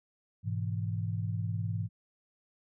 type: chord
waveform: sine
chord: E major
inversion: first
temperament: equal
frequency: 103.83 / 123.47 / 164.81 Hz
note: G#2 / B2 / E3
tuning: 0 / 0 / 0 cents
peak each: -32 / -38 / -37 dBFS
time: 0.43-1.89 s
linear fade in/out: 50 ms
effects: none